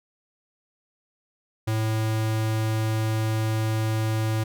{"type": "tone", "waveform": "square", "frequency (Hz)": 110, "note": "A2", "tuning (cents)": 0, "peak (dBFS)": -23, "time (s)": [1.67, 4.44], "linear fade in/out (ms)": 10, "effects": []}